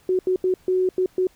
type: tone bursts at uneven times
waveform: sine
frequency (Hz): 370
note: F#4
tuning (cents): 0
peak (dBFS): -17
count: 6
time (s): 0.09-0.19 / 0.27-0.36 / 0.44-0.54 / 0.68-0.89 / 0.98-1.06 / 1.18-1.27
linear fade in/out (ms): 2
effects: pink hiss -57 dBFS RMS until 1.35 s